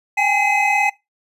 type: tone cluster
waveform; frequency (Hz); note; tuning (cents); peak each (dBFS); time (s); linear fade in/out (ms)
triangle; 795 / 834 / 2050 / 2546; G5 / G#5 / C7 / D#7; +24 / +7 / -36 / +39; -18; 0.17-0.9; 10
effects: noise-tail reverb RT60 0.2 s tail -21 dB re dry + resampled to 32000 Hz